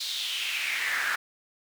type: noise with high-pass filter sweep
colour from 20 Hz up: brown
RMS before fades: -30 dBFS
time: 0-1.16 s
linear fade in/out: 10 ms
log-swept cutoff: 4100 to 1500 Hz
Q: 4.5
effects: none